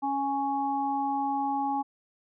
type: harmonic tone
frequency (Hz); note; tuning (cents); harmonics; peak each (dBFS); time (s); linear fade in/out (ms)
277.2; C#4; 0; 1 / 3 / 4; -32 / -27 / -38; 0.02-1.83; 20
effects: none